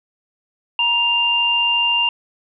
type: tone pair together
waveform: sine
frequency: 949.2 / 2794 Hz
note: A#5 / F7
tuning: +31 / 0 cents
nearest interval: octave + perfect fifth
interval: 1869 cents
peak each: -22 / -15 dBFS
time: 0.79-2.09 s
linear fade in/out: 2 ms
effects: none